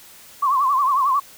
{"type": "tone with vibrato", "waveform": "sine", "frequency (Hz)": 1088, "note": "C#6", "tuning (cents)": -33, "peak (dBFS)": -15, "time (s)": [0.42, 1.2], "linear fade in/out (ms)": 10, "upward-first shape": "triangle", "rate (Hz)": 11, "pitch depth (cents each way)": 140, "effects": ["white hiss -45 dBFS RMS until 1.37 s"]}